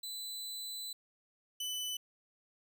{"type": "tone pair in turn", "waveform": "sawtooth", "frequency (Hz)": [4000, 2997], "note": ["B7", "F#7"], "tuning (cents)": [21, 22], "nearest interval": "perfect fourth", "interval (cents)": 499, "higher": "first", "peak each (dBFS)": [-37, -33], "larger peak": "second", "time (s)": [[0.03, 0.93], [1.6, 1.97]], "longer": "first", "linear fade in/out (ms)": 5, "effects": []}